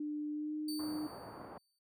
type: tone with pitch glide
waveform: sine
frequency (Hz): 298.7 to 304.8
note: D4 to D#4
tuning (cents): +29 to -36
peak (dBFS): -36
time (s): 0-1.07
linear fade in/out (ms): 5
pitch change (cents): +35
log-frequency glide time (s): 0.32-0.55
type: tone with exponential decay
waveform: sawtooth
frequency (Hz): 4567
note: D8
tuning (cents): -49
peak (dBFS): -38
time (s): 0.68-1.79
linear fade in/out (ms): 5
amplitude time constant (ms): 240
type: low-pass noise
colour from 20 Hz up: white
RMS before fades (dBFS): -49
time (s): 0.79-1.58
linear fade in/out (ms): 5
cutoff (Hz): 1100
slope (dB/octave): 24
effects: high-pass 80 Hz 12 dB/octave